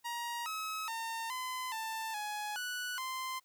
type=tone with pitch steps; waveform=sawtooth; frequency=946 / 1283 / 910 / 1020 / 889 / 839 / 1478 / 1039 Hz; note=A#5 / E6 / A#5 / C6 / A5 / G#5 / F#6 / C6; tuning=+25 / -47 / -42 / -44 / +18 / +17 / -2 / -12 cents; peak=-33 dBFS; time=0.04-3.4 s; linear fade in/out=20 ms; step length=420 ms; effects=white hiss -73 dBFS RMS until 3.44 s + high-pass 60 Hz 12 dB/octave